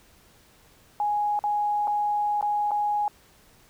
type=tone with dropouts; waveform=sine; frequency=830.6 Hz; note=G#5; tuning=in tune; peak=-22 dBFS; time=1-3.08 s; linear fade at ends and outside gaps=1 ms; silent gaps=1.391-1.439 / 1.873-1.878 / 2.411-2.426 / 2.709-2.716 s; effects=pink hiss -57 dBFS RMS until 3.69 s